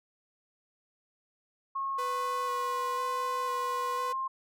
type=tone with pitch glide; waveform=sine; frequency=1087 to 1059.7 Hz; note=C#6 to C6; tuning=-34 to +22 cents; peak=-30 dBFS; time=1.75-4.28 s; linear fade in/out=10 ms; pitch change=-44 cents; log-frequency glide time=2.46-2.83 s
type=tone with vibrato; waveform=sawtooth; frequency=493.9 Hz; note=B4; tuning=in tune; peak=-32 dBFS; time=1.98-4.13 s; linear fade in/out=10 ms; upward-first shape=square; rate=1 Hz; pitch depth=12 cents each way
effects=none